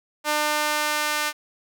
sawtooth tone with high-pass filter sweep, 300 Hz, D4, 37 cents sharp, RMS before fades -24 dBFS, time 0.24-1.33 s, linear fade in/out 50 ms, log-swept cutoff 770 to 1300 Hz, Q 0.93, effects none

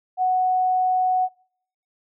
sine tone, 740 Hz, F#5, in tune, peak -17 dBFS, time 0.17-1.29 s, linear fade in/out 50 ms, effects noise-tail reverb RT60 0.7 s tail -26 dB re dry

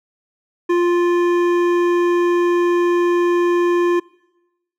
sine tone with hard clipping, 349.2 Hz, F4, in tune, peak -15 dBFS, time 0.69-4 s, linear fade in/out 10 ms, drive 12 dB, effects noise-tail reverb RT60 1.0 s tail -24 dB re dry

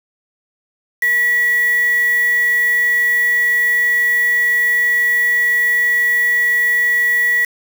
sine tone with quantisation, 1937 Hz, B6, 34 cents flat, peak -12 dBFS, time 1.02-7.45 s, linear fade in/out 5 ms, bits 4, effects none

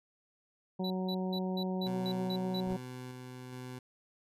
harmonic tone, 185.9 Hz, F#3, 8 cents sharp, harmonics 1 / 2 / 3 / 4 / 5, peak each -33 / -39 / -43 / -45 / -47 dBFS, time 0.79-2.77 s, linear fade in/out 10 ms
triangle tone bursts, 3951 Hz, B7, in tune, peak -37 dBFS, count 8, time 0.84-2.604 s, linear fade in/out 5 ms, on 63 ms, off 180 ms
20% pulse tone with tremolo, 126.6 Hz, B2, 43 cents sharp, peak -37 dBFS, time 1.86-3.79 s, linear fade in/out 5 ms, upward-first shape square, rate 1.2 Hz, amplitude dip 25%
brown noise with exponential growth, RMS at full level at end -42 dBFS, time 2.55-2.73 s, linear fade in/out 1 ms, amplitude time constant 39 ms
effects resampled to 32000 Hz

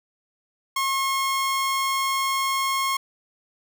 sawtooth tone, 1080 Hz, C#6, 45 cents flat, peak -18 dBFS, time 0.76-2.97 s, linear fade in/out 5 ms, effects none

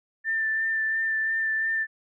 sine tone with vibrato, 1780 Hz, A6, 20 cents sharp, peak -23 dBFS, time 0.24-1.87 s, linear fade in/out 50 ms, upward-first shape sine, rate 2.9 Hz, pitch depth 16 cents each way, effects none

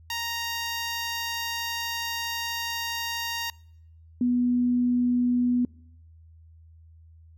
10% pulse / sine tone pair in turn, 932.3 / 245.4 Hz, A#5 / B3, 0 / -11 cents, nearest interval octave + major seventh, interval 2311 cents, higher first, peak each -20 dBFS, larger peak neither, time 0.1-3.5 / 4.21-5.65 s, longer first, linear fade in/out 2 ms, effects noise-tail reverb RT60 0.8 s tail -26 dB re dry + added 81 Hz sine -49 dBFS peak until 7.37 s

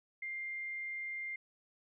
sine tone, 2100 Hz, C7, 6 cents sharp, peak -38 dBFS, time 0.22-1.36 s, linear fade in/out 5 ms, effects none

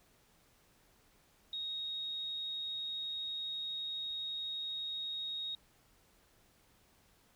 sine tone, 3752 Hz, A#7, 11 cents sharp, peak -37 dBFS, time 1.53-5.55 s, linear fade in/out 2 ms, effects pink hiss -68 dBFS RMS until 7.35 s

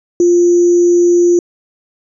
sine tone with sample-and-hold, 349.2 Hz, F4, in tune, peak -6 dBFS, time 0.2-1.39 s, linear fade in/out 2 ms, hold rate 6300 Hz, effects resampled to 22050 Hz

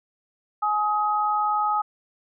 sine tone pair together, 841.2 / 1262 Hz, G#5 / D#6, +22 / +24 cents, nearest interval perfect fifth, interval 702 cents, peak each -23 dBFS, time 0.62-1.82 s, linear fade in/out 10 ms, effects none

